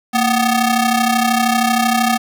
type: ring-modulated tone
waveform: sawtooth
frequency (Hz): 493.1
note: B4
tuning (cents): -3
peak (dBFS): -6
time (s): 0.13-2.18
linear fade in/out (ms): 20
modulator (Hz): 263
effects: none